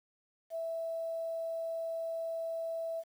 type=tone with quantisation; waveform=sine; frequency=658 Hz; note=E5; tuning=3 cents flat; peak=-34 dBFS; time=0.5-3.04 s; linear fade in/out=50 ms; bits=10; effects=none